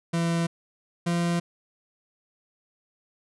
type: tone pair in turn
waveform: 40% pulse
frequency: 168.2 / 171.73 Hz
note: E3 / F3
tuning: +35 / -29 cents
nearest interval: unison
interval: 36 cents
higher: second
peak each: -22 dBFS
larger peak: neither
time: 0.13-0.47 / 1.06-1.4 s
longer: neither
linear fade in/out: 10 ms
effects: resampled to 24000 Hz